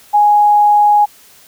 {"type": "tone", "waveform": "sine", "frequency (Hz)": 830.6, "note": "G#5", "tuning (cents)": 0, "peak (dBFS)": -6, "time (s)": [0.13, 1.06], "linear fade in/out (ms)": 20, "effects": ["white hiss -44 dBFS RMS until 1.47 s"]}